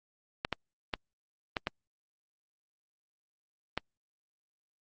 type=clicks; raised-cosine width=0.3 ms; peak=-14 dBFS; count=6; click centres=0.449 / 0.527 / 0.938 / 1.568 / 1.671 / 3.776 s; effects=Opus 48 kbps